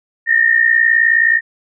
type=tone pair together; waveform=sine; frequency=1805.3 / 1864.7 Hz; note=A6 / A#6; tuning=+44 / 0 cents; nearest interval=minor second; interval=56 cents; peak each=-12 dBFS; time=0.26-1.41 s; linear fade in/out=50 ms; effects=none